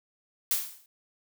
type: noise with exponential decay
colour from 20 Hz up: blue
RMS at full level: -23 dBFS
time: 0.51-0.86 s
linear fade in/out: 2 ms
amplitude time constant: 75 ms
effects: none